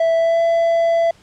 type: tone with pitch glide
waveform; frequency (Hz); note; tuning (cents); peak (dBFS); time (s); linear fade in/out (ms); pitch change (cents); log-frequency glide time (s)
triangle; 659.3 to 669.3; E5 to E5; 0 to +26; -11; 0-1.11; 5; +26; 0.16-0.41
effects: pink hiss -50 dBFS RMS until 1.22 s + low-pass 7000 Hz 12 dB/octave